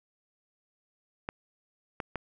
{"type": "clicks", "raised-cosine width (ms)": 0.5, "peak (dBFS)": -18, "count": 3, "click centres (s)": [1.289, 2.002, 2.157], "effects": []}